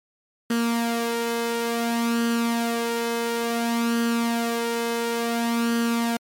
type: tone with flanger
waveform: sawtooth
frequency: 233.1 Hz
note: A#3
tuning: in tune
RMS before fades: -24 dBFS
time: 0.5-6.17 s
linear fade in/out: 5 ms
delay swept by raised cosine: 0.65 to 2.35 ms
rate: 0.57 Hz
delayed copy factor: +0.55
effects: MP3 64 kbps